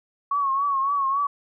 sine tone with vibrato, 1108.7 Hz, C#6, in tune, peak -20 dBFS, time 0.31-1.27 s, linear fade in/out 5 ms, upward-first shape triangle, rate 3.6 Hz, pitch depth 75 cents each way, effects none

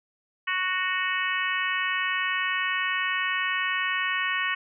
harmonic tone, 370 Hz, F#4, in tune, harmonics 3 / 4 / 5 / 6 / 7 / 8, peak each -31 / -33 / -28 / -33 / -33 / -34 dBFS, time 0.47-4.55 s, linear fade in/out 10 ms, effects none

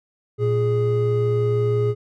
triangle tone pair together, 116.54 / 415.6 Hz, A#2 / G#4, 0 / +1 cents, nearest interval octave + minor seventh, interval 2201 cents, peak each -18 dBFS, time 0.38-1.95 s, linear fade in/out 50 ms, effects none

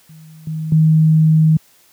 sine tone with level steps, 157.6 Hz, D#3, 23 cents sharp, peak -37 / -20 / -8 dBFS, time 0.09-1.57 s, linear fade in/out 5 ms, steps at 0.47 / 0.72 s, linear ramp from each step 2 ms, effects white hiss -52 dBFS RMS until 1.92 s + high-pass 60 Hz 12 dB/octave

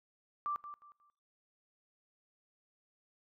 sine tone with echo, 1174.7 Hz, D6, in tune, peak -33 dBFS, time 0.46-0.56 s, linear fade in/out 0 ms, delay 180 ms, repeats 3, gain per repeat -11 dB, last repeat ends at 1.1 s, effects noise-tail reverb RT60 0.5 s tail -23 dB re dry

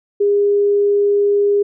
sine tone, 406.8 Hz, G#4, 36 cents flat, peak -11 dBFS, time 0.2-1.63 s, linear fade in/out 10 ms, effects none

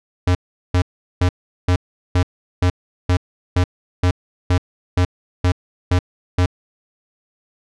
square tone bursts, 90.1 Hz, F#2, 45 cents flat, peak -13 dBFS, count 14, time 0.27-6.46 s, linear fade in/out 5 ms, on 80 ms, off 390 ms, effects low-pass 6000 Hz 12 dB/octave

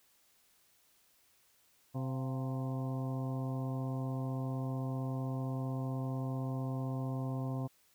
harmonic tone with a mistuned harmonic, 130.81 Hz, C3, in tune, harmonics 1 / 2 / 3 / 4 / 5 / 6 / 7 / 8, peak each -35 / -40 / -50 / -48 / -48 / -54 / -53 / -52 dBFS, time 1.94-7.68 s, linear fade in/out 20 ms, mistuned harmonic 5, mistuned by +68 cents, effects white hiss -69 dBFS RMS until 7.94 s

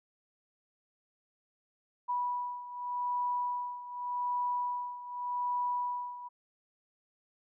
sine beating tone pair, 980 / 980.85 Hz, B5 / B5, -14 / -12 cents, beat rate 0.85 Hz, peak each -33 / -37 dBFS, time 2.08-6.29 s, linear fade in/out 20 ms, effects none

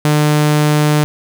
sawtooth tone pair in turn, 150 / 150 Hz, D3 / D3, +37 / +37 cents, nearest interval unison, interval 0 cents, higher neither, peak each -6 dBFS, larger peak neither, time 0.05-0.37 / 0.37-1.04 s, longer second, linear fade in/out 0 ms, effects none

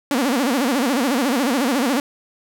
sawtooth tone with vibrato, 260 Hz, C4, 11 cents flat, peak -13 dBFS, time 0.11-2 s, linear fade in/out 2 ms, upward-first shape sine, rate 14 Hz, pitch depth 210 cents each way, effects none

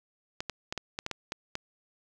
clicks, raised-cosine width 0.2 ms, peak -16 dBFS, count 9, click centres 0.405 / 0.497 / 0.725 / 0.777 / 0.989 / 1.064 / 1.113 / 1.321 / 1.554 s, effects none

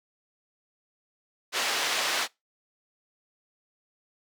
white band-pass noise, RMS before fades -28 dBFS, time 1.52-2.28 s, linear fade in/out 50 ms, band 450 to 4400 Hz, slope 12 dB/octave, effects noise-tail reverb RT60 0.2 s tail -23 dB re dry

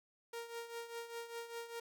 sawtooth tone with tremolo, 466.2 Hz, A#4, in tune, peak -37 dBFS, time 0.33-1.8 s, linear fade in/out 5 ms, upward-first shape triangle, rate 5 Hz, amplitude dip 75%, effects none

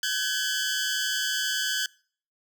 15% pulse tone pair together, 1530 / 1682.1 Hz, G6 / G#6, -42 / +22 cents, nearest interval major second, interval 164 cents, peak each -21 / -23 dBFS, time 0.03-1.86 s, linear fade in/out 2 ms, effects noise-tail reverb RT60 0.5 s tail -25 dB re dry

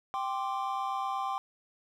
triangle chord, G suspended fourth, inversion none, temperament equal, 784 / 1046.5 / 1174.7 Hz, G5 / C6 / D6, 0 / 0 / 0 cents, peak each -32 / -33 / -35 dBFS, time 0.14-1.38 s, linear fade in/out 0 ms, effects none

